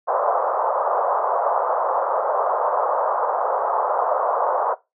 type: band-pass noise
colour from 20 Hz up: pink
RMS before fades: -21 dBFS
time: 0.07-4.75 s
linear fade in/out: 20 ms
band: 510 to 1200 Hz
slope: 48 dB/octave
effects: noise-tail reverb RT60 0.2 s tail -18 dB re dry